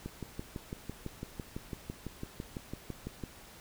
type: click train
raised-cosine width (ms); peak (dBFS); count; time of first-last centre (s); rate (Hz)
3; -25; 20; 0.06-3.237; 5.98
effects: pink hiss -53 dBFS RMS until 3.6 s